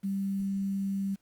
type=tone with quantisation; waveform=sine; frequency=196 Hz; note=G3; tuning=in tune; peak=-28 dBFS; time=0.03-1.16 s; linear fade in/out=20 ms; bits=9; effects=pink hiss -73 dBFS RMS until 1.21 s + Opus 32 kbps